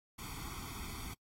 pink noise with comb filter, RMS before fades -45 dBFS, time 0.18-1.14 s, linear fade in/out 10 ms, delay 0.88 ms, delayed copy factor +0.85, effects noise-tail reverb RT60 0.1 s tail -25 dB re dry + AAC 48 kbps

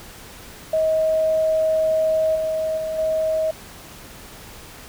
sine tone with level steps, 634 Hz, D#5, 32 cents sharp, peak -16 / -20 / -23 / -18 dBFS, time 0.73-3.51 s, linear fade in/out 5 ms, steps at 2.35 / 2.77 / 2.98 s, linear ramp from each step 10 ms, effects pink hiss -41 dBFS RMS until 4.88 s

